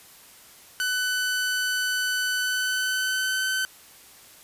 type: tone with pitch glide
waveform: sawtooth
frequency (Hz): 1500 to 1526.2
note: F#6 to G6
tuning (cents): +23 to -47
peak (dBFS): -20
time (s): 0.8-3.65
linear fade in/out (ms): 0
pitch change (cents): +30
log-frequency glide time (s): 2.35-3.46
effects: white hiss -50 dBFS RMS until 4.43 s + resampled to 32000 Hz